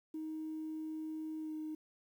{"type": "tone with pitch glide", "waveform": "sine", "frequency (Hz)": [313.9, 310.3], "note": ["D#4", "D#4"], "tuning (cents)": [15, -5], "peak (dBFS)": -38, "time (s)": [0.14, 1.75], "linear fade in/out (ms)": 5, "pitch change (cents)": -20, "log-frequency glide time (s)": [1.39, 1.52], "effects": ["tanh soft clip ceiling -34 dBFS", "11-bit"]}